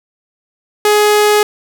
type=tone; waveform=sawtooth; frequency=419.1 Hz; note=G#4; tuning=16 cents sharp; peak=-4 dBFS; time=0.85-1.43 s; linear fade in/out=2 ms; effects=none